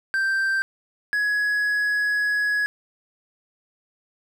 triangle tone pair in turn, 1568 / 1676.7 Hz, G6 / G#6, 0 / +16 cents, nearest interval minor second, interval 116 cents, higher second, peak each -18 dBFS, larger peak neither, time 0.14-0.62 / 1.13-2.66 s, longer second, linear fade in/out 0 ms, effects none

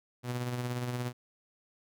sawtooth tone with tremolo, 123.1 Hz, B2, 5 cents flat, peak -27 dBFS, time 0.23-1.13 s, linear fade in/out 50 ms, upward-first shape sine, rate 17 Hz, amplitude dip 40%, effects none

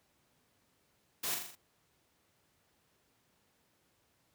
white noise with echo, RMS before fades -36 dBFS, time 1.23-1.35 s, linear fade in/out 10 ms, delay 41 ms, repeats 5, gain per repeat -4 dB, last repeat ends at 1.555 s, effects pink hiss -73 dBFS RMS until 4.34 s + high-pass 80 Hz 12 dB/octave

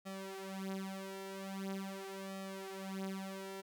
sawtooth tone with flanger, 193.1 Hz, G3, 26 cents flat, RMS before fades -44 dBFS, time 0.05-3.62 s, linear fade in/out 20 ms, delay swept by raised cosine 1.6 to 7.4 ms, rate 0.43 Hz, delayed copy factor +1, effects none

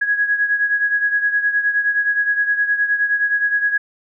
sine beating tone pair, 1661.2 / 1670.8 Hz, G#6 / G#6, 0 / +10 cents, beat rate 9.6 Hz, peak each -16 / -22 dBFS, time 0.01-3.78 s, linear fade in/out 10 ms, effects none

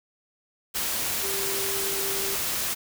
sine tone in noise, 392.6 Hz, G4, 3 cents sharp, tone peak -33 dBFS, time 1.22-2.36 s, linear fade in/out 20 ms, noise white, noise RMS -28 dBFS, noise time 0.74-2.75 s, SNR -8 dB, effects none

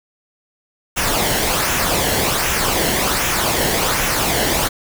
pink noise with flanger, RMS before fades -18 dBFS, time 0.96-4.69 s, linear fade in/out 20 ms, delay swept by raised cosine 0.22 to 0.83 ms, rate 1.3 Hz, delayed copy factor -0.5, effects none

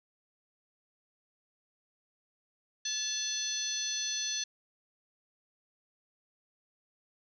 harmonic tone with a mistuned harmonic, 865 Hz, A5, 30 cents flat, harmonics 2 / 3 / 4 / 5 / 6 / 7, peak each -45 / -46 / -38 / -37 / -46 / -35 dBFS, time 2.85-4.44 s, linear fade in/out 5 ms, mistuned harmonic 3, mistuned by +50 cents, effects none

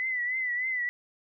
sine tone with vibrato, 2000 Hz, B6, 21 cents sharp, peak -27 dBFS, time 0-0.89 s, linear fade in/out 0 ms, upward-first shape triangle, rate 3.3 Hz, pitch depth 77 cents each way, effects none

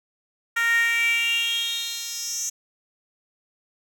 10% pulse tone with high-pass filter sweep, 463.8 Hz, A#4, 9 cents flat, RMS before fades -24 dBFS, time 0.56-2.5 s, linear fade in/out 10 ms, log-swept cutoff 1600 to 6300 Hz, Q 6.8, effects none

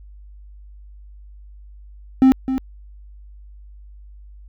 triangle tone with echo, 262.8 Hz, C4, 8 cents sharp, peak -6 dBFS, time 2.22-2.32 s, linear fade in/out 0 ms, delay 260 ms, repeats 1, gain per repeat -10 dB, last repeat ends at 2.58 s, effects added 50 Hz sine -39 dBFS peak until 4.48 s

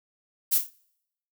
violet noise with echo, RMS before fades -22 dBFS, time 0.51-0.59 s, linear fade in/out 20 ms, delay 29 ms, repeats 4, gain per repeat -7 dB, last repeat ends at 0.706 s, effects noise-tail reverb RT60 0.8 s tail -26 dB re dry

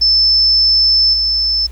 sine tone with level steps, 5274 Hz, E8, in tune, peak -8 / -12 dBFS, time 0.01-1.67 s, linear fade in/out 10 ms, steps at 1.13 s, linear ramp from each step 10 ms, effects added 60 Hz sine -27 dBFS peak until 1.71 s + pink hiss -46 dBFS RMS until 1.71 s

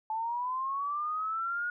sine linear sweep, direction up, 867 to 1448 Hz, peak -30 dBFS, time 0.1-1.7 s, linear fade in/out 2 ms, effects none

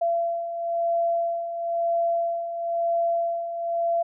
sine beating tone pair, 678 / 679 Hz, E5 / F5, +49 / -49 cents, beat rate 1 Hz, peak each -30 / -23 dBFS, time 0.01-4.03 s, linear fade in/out 10 ms, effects none

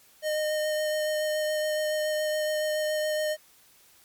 square tone with vibrato, 613 Hz, D#5, 26 cents flat, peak -26 dBFS, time 0.22-3.37 s, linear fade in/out 50 ms, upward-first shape sine, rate 7.1 Hz, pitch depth 11 cents each way, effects white hiss -58 dBFS RMS until 4.04 s + MP3 96 kbps

